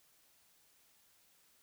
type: silence
effects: white hiss -69 dBFS RMS until 1.62 s